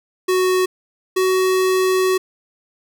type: tone pair in turn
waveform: square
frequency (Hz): 370 / 373.9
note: F#4 / F#4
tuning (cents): 0 / +18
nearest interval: unison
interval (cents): 18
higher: second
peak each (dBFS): -15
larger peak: neither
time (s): 0.28-0.66 / 1.16-2.18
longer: second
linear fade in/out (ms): 10
effects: none